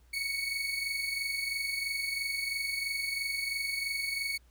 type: tone pair together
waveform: 30% pulse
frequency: 2217 / 2240 Hz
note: C#7 / C#7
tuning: 0 / +18 cents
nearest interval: unison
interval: 18 cents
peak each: -30 / -35 dBFS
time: 0.13-4.38 s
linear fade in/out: 10 ms
effects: added 60 Hz sine -58 dBFS peak until 4.5 s + pink hiss -69 dBFS RMS until 4.5 s